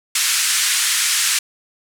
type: band-pass noise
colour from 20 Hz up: white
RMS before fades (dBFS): -18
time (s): 0.15-1.39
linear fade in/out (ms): 5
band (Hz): 1400 to 10000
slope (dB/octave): 24
effects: none